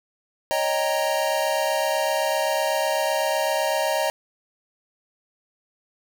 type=chord; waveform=square; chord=Eb dominant seventh; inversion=third; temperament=equal; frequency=554.4 / 622.3 / 784 / 932.3 Hz; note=Db5 / Eb5 / G5 / Bb5; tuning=0 / 0 / 0 / 0 cents; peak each=-28 / -25 / -30 / -28 dBFS; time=0.51-4.1 s; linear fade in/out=0 ms; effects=none